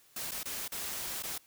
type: noise with dropouts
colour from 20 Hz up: white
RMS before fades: -38 dBFS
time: 0.16-1.38 s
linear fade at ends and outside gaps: 5 ms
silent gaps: 0.311-0.316 / 0.432-0.455 / 0.68-0.719 / 1.225-1.234 s
effects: white hiss -63 dBFS RMS until 1.46 s